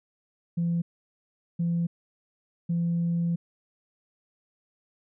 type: tone bursts at uneven times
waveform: sine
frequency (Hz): 170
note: F3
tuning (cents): -46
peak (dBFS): -22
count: 3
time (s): 0.57-0.82 / 1.59-1.87 / 2.69-3.36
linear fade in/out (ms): 10
effects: tanh soft clip ceiling -20 dBFS